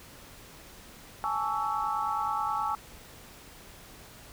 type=chord; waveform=sine; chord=A major seventh; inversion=third; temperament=equal with one note detuned; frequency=830.6 / 880 / 1125.5 / 1318.5 Hz; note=G#5 / A5 / C#6 / E6; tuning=0 / 0 / +26 / 0 cents; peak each=-33 dBFS; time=1.24-2.75 s; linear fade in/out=0 ms; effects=pink hiss -50 dBFS RMS until 4.32 s